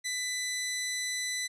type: tone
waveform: 15% pulse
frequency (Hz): 1996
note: B6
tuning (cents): +18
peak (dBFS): -25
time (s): 0.04-1.48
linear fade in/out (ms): 20
effects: resampled to 32000 Hz